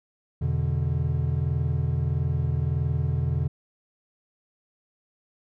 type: tone cluster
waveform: triangle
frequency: 84.5 / 125.2 / 146.8 Hz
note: E2 / B2 / D3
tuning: +43 / +24 / 0 cents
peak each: -25 dBFS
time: 0.41-3.48 s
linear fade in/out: 10 ms
effects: none